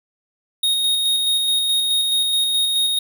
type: tone with tremolo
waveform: square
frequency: 3729 Hz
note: A#7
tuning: in tune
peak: -16 dBFS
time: 0.63-2.99 s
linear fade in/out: 5 ms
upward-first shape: square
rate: 4.7 Hz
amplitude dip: 25%
effects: none